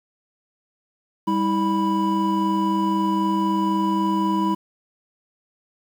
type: tone cluster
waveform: triangle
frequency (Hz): 198.2 / 320.7 / 986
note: G3 / E4 / B5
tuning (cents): +19 / -48 / -3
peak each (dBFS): -21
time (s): 1.27-4.55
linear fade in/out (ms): 10
effects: 8-bit